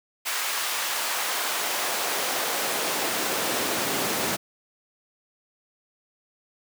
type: noise with high-pass filter sweep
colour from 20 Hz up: pink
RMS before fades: -27 dBFS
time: 0.25-4.37 s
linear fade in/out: 20 ms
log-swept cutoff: 1200 to 220 Hz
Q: 0.86
effects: none